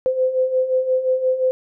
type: beating tone pair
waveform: sine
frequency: 511 / 516.7 Hz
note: C5 / C5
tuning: -41 / -22 cents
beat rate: 5.7 Hz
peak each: -23 / -17 dBFS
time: 0.06-1.51 s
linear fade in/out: 0 ms
effects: none